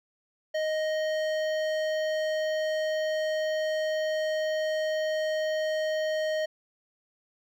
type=tone with hard clipping; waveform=sine; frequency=623 Hz; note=D#5; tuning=2 cents sharp; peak=-28 dBFS; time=0.54-6.46 s; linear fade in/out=10 ms; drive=14 dB; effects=none